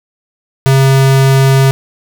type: tone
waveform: square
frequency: 134.7 Hz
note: C#3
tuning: 49 cents flat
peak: -6 dBFS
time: 0.66-1.71 s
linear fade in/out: 0 ms
effects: none